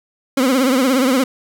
30% pulse tone with vibrato, 260.4 Hz, C4, 8 cents flat, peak -10 dBFS, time 0.37-1.24 s, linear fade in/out 5 ms, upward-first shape triangle, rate 17 Hz, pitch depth 130 cents each way, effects none

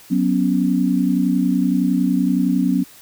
sine chord, F# suspended fourth, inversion none, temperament just, 185 / 246.7 / 277.5 Hz, F#3 / B3 / C#4, 0 / -2 / +2 cents, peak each -19 dBFS, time 0.1-2.84 s, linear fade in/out 20 ms, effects white hiss -45 dBFS RMS until 3.01 s

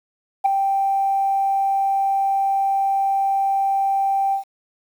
sine tone with ADSR envelope, 784 Hz, G5, in tune, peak -8 dBFS, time 0.44-4.44 s, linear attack 19 ms, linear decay 5 ms, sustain -8 dB, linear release 110 ms, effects tanh soft clip ceiling -10 dBFS + 8-bit

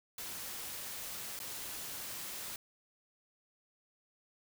white noise with dropouts, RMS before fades -43 dBFS, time 0.18-2.56 s, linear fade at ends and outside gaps 2 ms, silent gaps 1.391-1.4 s, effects none

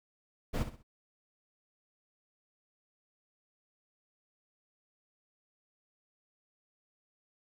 brown noise with echo, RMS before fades -31 dBFS, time 0.53-0.64 s, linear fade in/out 20 ms, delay 64 ms, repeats 3, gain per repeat -10 dB, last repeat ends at 0.832 s, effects none

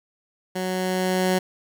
15% pulse tone with level ramp, 185 Hz, F#3, in tune, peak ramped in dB -19 to -12 dBFS, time 0.55-1.39 s, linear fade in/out 10 ms, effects none

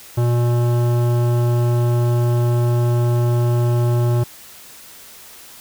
sine tone with hard clipping, 120 Hz, B2, 49 cents flat, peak -16 dBFS, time 0.17-4.24 s, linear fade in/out 10 ms, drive 15 dB, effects white hiss -41 dBFS RMS until 5.6 s

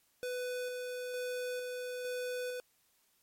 square tone with tremolo, 498 Hz, B4, 14 cents sharp, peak -36 dBFS, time 0.23-2.6 s, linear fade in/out 0 ms, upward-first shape square, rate 1.1 Hz, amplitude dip 25%, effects white hiss -72 dBFS RMS until 3.22 s + MP3 64 kbps

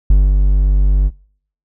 triangle tone with ADSR envelope, 48.66 Hz, G1, 12 cents flat, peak -3 dBFS, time 0.1-1.11 s, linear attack 4 ms, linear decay 220 ms, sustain -3 dB, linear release 46 ms, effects noise-tail reverb RT60 0.6 s tail -26 dB re dry

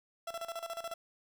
30% pulse tone with tremolo, 671 Hz, E5, 31 cents sharp, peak -34 dBFS, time 0.27-0.94 s, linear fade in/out 5 ms, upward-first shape square, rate 14 Hz, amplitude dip 80%, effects 10-bit

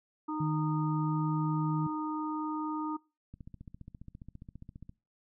harmonic tone, 308.1 Hz, D#4, 17 cents flat, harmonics 1 / 3 / 4, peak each -34 / -39 / -40 dBFS, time 0.28-2.97 s, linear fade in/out 10 ms
sine tone with pitch glide, 154.7 to 155.96 Hz, D#3 to D#3, -10 to +4 cents, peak -29 dBFS, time 0.4-1.87 s, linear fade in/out 5 ms, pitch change +14 cents, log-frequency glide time 1.02-1.15 s
click train, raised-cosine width 5 ms, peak -34 dBFS, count 24, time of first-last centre 3.34-4.894 s, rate 14.8 Hz
effects noise-tail reverb RT60 0.3 s tail -23 dB re dry

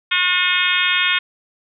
harmonic tone, 361 Hz, F#4, 43 cents flat, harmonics 3 / 4 / 5 / 6 / 7 / 8 / 9 / 10, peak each -27 / -22 / -24 / -22 / -21 / -26 / -22 / -24 dBFS, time 0.11-1.19 s, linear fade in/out 10 ms, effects none

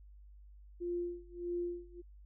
sine tone with tremolo, 349.2 Hz, F4, in tune, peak -33 dBFS, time 0.8-2.02 s, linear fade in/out 20 ms, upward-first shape sine, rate 1.6 Hz, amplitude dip 95%, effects added 50 Hz sine -53 dBFS peak until 2.25 s

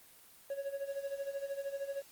triangle tone with tremolo, 555 Hz, C#5, 2 cents sharp, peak -32 dBFS, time 0.5-2.02 s, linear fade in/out 2 ms, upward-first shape sine, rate 13 Hz, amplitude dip 75%, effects white hiss -59 dBFS RMS until 2.11 s + Opus 24 kbps

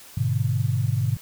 sine chord, G# diminished, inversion none, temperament just, 103.83 / 124.59 / 149.51 Hz, G#2 / B2 / D3, 0 / +16 / +31 cents, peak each -24 / -23 / -28 dBFS, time 0.17-1.17 s, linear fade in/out 5 ms, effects white hiss -46 dBFS RMS until 1.21 s

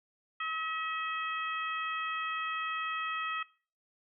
harmonic tone, 641 Hz, E5, 49 cents flat, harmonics 2 / 3 / 4 / 5, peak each -35 / -39 / -41 / -43 dBFS, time 0.4-3.43 s, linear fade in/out 5 ms, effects noise-tail reverb RT60 0.4 s tail -20 dB re dry

